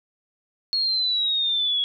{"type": "exponential sweep", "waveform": "sine", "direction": "down", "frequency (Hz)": [4329, 3330], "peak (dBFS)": -20, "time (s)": [0.73, 1.84], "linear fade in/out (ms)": 0, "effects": []}